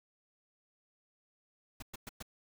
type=noise bursts; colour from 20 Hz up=pink; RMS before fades=-44 dBFS; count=4; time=1.8-2.226 s; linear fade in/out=5 ms; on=24 ms; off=110 ms; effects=none